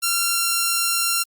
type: tone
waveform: 5% pulse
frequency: 1372 Hz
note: F6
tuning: 31 cents flat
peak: -7 dBFS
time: 0.02-1.24 s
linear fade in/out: 20 ms
effects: Opus 48 kbps